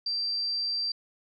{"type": "tone", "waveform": "sine", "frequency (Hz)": 4699, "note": "D8", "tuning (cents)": 0, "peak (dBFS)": -27, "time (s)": [0.06, 0.92], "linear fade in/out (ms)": 5, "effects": []}